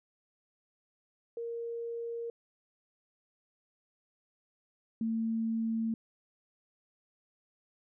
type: tone pair in turn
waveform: sine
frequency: 466.2 / 225.3 Hz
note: A#4 / A3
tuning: 0 / +41 cents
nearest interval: octave + minor second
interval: 1259 cents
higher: first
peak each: -35 / -29 dBFS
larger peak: second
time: 1.37-2.3 / 5.01-5.94 s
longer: neither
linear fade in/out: 2 ms
effects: none